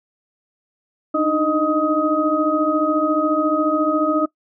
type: tone cluster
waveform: sine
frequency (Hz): 298.6 / 312.8 / 619 / 1258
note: D4 / D#4 / D#5 / D#6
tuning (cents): +29 / +9 / -9 / +19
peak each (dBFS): -21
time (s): 1.14-4.26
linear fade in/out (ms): 10
effects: noise-tail reverb RT60 0.1 s tail -21 dB re dry